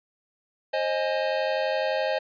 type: chord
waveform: square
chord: Ab major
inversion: first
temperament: equal with one note detuned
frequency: 530.6 / 622.3 / 830.6 Hz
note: C5 / Eb5 / Ab5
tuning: +24 / 0 / 0 cents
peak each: -28 / -28 / -32 dBFS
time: 0.73-2.19 s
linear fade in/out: 10 ms
effects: resampled to 11025 Hz